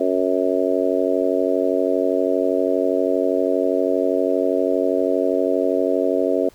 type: harmonic tone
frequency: 92.5 Hz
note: F#2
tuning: in tune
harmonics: 3 / 4 / 5 / 6 / 7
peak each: -23 / -23 / -23 / -23 / -23 dBFS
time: 0-6.49 s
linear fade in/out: 5 ms
effects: pink hiss -52 dBFS RMS until 6.54 s